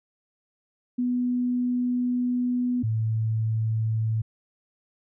sine tone pair in turn, 246.9 / 110.91 Hz, B3 / A2, 0 / +14 cents, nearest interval octave + major second, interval 1386 cents, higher first, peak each -22 dBFS, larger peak neither, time 0.98-2.83 / 2.83-4.22 s, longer first, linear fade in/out 10 ms, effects none

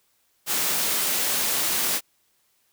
white high-pass noise, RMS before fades -24 dBFS, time 0.46-2.01 s, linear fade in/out 50 ms, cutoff 160 Hz, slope 12 dB/octave, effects white hiss -67 dBFS RMS until 2.72 s

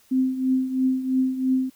sine tone with tremolo, 260 Hz, C4, 11 cents flat, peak -16 dBFS, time 0.11-1.7 s, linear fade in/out 10 ms, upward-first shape triangle, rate 3 Hz, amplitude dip 75%, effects white hiss -58 dBFS RMS until 1.75 s

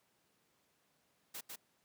white noise with echo, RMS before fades -45 dBFS, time 1.34-1.41 s, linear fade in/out 10 ms, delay 150 ms, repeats 1, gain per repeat -2 dB, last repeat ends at 1.56 s, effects pink hiss -75 dBFS RMS until 1.84 s + high-pass 150 Hz 12 dB/octave

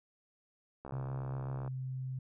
click train, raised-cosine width 1 ms, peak -31 dBFS, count 57, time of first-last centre 0.85-1.677 s, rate 67.7 Hz
sine tone, 130 Hz, C3, 11 cents flat, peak -36 dBFS, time 0.92-2.19 s, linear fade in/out 5 ms
effects none

